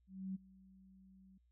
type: tone with ADSR envelope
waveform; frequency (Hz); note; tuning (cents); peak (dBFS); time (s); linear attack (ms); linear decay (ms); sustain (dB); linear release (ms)
sine; 190; F#3; +46; -38; 0.07-1.38; 280; 18; -22; 6
effects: added 60 Hz sine -70 dBFS peak until 1.51 s